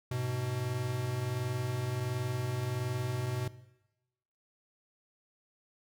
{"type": "tone pair together", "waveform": "square", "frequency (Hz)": [103.83, 125.23], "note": ["G#2", "B2"], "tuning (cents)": [0, 24], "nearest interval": "minor third", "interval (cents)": 324, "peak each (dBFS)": [-40, -33], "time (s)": [0.11, 3.48], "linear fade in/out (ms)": 5, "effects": ["noise-tail reverb RT60 1.0 s tail -18 dB re dry"]}